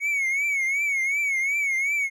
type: tone with vibrato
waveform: triangle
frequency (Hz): 2217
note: C#7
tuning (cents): 0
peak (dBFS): -20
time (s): 0-2.1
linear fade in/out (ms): 50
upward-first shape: triangle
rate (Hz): 2.7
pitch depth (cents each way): 110
effects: none